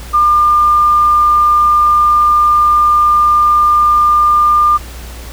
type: tone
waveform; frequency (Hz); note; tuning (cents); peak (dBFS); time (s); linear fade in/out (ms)
sine; 1200; D6; +37; -6; 0.13-4.78; 20
effects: added 60 Hz sine -27 dBFS peak until 5.32 s + pink hiss -33 dBFS RMS until 5.32 s